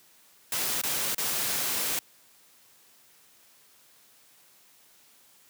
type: noise with dropouts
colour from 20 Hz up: white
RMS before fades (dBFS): -29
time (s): 0.52-1.99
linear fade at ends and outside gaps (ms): 2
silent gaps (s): 0.815-0.835 / 1.147-1.181
effects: white hiss -59 dBFS RMS until 5.49 s + high-pass 100 Hz 12 dB/octave